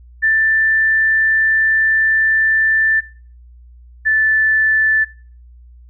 sine tone pair in turn, 1770 / 1754.7 Hz, A6 / A6, +10 / -5 cents, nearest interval unison, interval 15 cents, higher first, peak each -11 dBFS, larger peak neither, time 0.22-3.01 / 4.05-5.05 s, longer first, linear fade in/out 20 ms, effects noise-tail reverb RT60 0.4 s tail -18 dB re dry + added 60 Hz sine -39 dBFS peak until 5.89 s

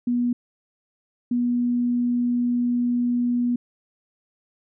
sine tone pair in turn, 242.7 / 242.7 Hz, B3 / B3, -30 / -30 cents, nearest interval unison, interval 0 cents, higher neither, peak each -19 dBFS, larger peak neither, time 0.07-0.33 / 1.31-3.56 s, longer second, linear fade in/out 5 ms, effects none

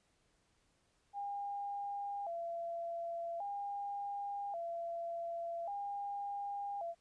sine tone with vibrato, 740 Hz, F#5, in tune, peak -38 dBFS, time 1.13-6.95 s, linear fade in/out 50 ms, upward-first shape square, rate 0.44 Hz, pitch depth 150 cents each way, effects pink hiss -75 dBFS RMS until 7 s + resampled to 22050 Hz

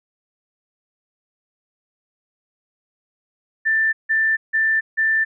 sine tone bursts, 1775 Hz, A6, 15 cents sharp, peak -15 dBFS, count 4, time 3.65-5.25 s, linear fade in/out 20 ms, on 280 ms, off 160 ms, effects none

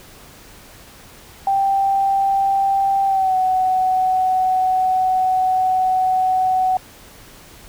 sine tone with pitch glide, 784 to 746.9 Hz, G5 to F#5, 0 to +16 cents, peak -14 dBFS, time 1.47-6.77 s, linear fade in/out 2 ms, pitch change -84 cents, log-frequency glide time 3.06-3.36 s, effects pink hiss -43 dBFS RMS until 7.68 s

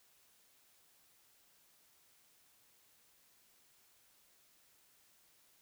silence, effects white hiss -69 dBFS RMS until 5.61 s

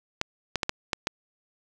clicks, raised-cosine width 0.2 ms, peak -8 dBFS, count 6, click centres 0.214 / 0.557 / 0.632 / 0.694 / 0.932 / 1.071 s, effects none

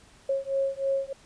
sine beating tone pair, 543 / 546.2 Hz, C#5 / C#5, -36 / -26 cents, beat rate 3.2 Hz, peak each -28 dBFS, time 0.29-1.13 s, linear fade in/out 5 ms, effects pink hiss -56 dBFS RMS until 1.25 s + resampled to 22050 Hz

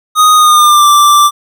square tone with pitch glide, 1244.5 to 1174.7 Hz, D#6 to D6, 0 to 0 cents, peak -4 dBFS, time 0.15-1.31 s, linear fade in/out 50 ms, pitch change -100 cents, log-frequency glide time 0.35-0.87 s, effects none

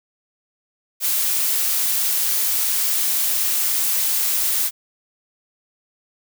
blue noise, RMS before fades -20 dBFS, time 1-4.71 s, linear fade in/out 50 ms, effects none

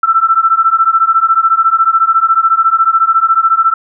sine beating tone pair, 1326 / 1340 Hz, E6 / E6, +10 / +28 cents, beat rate 14 Hz, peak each -10 dBFS, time 0.03-3.74 s, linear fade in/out 5 ms, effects none

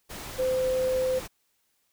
sine tone in noise, 515 Hz, C5, 28 cents flat, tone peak -23 dBFS, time 0.38-1.2 s, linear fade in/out 20 ms, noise pink, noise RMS -39 dBFS, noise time 0.09-1.28 s, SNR +13 dB, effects white hiss -72 dBFS RMS until 1.92 s

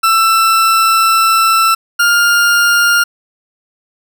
40% pulse tone pair in turn, 1333 / 1407.2 Hz, E6 / F6, +19 / +13 cents, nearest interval minor second, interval 94 cents, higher second, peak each -7 dBFS, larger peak neither, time 0.03-1.75 / 1.99-3.04 s, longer first, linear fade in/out 10 ms, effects none

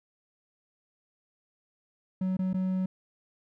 triangle tone with dropouts, 186.7 Hz, F#3, 16 cents sharp, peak -24 dBFS, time 2.21-2.86 s, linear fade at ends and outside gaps 5 ms, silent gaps 2.369-2.39 / 2.532-2.542 s, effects none

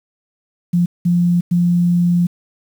sine tone bursts at uneven times, 174.61 Hz, F3, in tune, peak -11 dBFS, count 3, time 0.73-0.86 / 1.05-1.41 / 1.51-2.27 s, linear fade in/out 10 ms, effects 7-bit

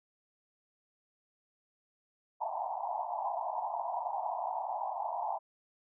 pink band-pass noise, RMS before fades -36 dBFS, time 2.4-5.39 s, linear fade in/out 20 ms, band 660 to 990 Hz, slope 96 dB/octave, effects none

